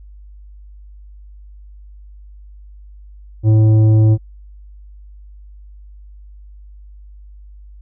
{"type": "tone with tanh clipping", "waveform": "sine", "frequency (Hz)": 109, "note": "A2", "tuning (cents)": -16, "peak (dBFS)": -9, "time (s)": [3.43, 4.18], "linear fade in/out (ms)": 50, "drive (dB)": 9, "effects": ["added 50 Hz sine -36 dBFS peak until 7.81 s"]}